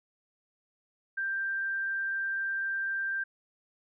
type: tone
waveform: sine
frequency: 1578 Hz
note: G6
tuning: 11 cents sharp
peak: -29 dBFS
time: 1.17-3.24 s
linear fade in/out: 10 ms
effects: none